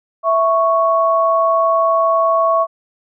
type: tone pair together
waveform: sine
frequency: 659.2 / 1108.7 Hz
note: E5 / C#6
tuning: 0 / 0 cents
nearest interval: major sixth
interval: 900 cents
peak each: -14 dBFS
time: 0.23-2.67 s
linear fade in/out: 50 ms
effects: none